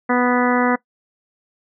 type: harmonic tone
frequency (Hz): 246.9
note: B3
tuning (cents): 0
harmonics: 1 / 2 / 3 / 4 / 5 / 6 / 7 / 8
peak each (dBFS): -18 / -21 / -23 / -24 / -25 / -26 / -26 / -27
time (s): 0.09-0.76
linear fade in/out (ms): 10
effects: noise-tail reverb RT60 0.1 s tail -20 dB re dry